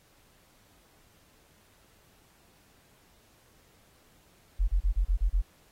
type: tone bursts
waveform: sine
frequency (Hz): 43.65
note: F1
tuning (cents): 0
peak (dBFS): -21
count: 7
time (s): 4.59-5.42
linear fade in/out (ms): 20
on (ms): 92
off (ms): 31
effects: pink hiss -63 dBFS RMS until 5.71 s + AAC 48 kbps